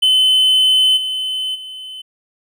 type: tone with level steps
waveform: triangle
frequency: 3043 Hz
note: F#7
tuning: 48 cents sharp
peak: -8 / -17 / -27 dBFS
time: 0.02-2.02 s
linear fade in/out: 10 ms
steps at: 0.96 / 1.54 s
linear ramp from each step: 20 ms
effects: none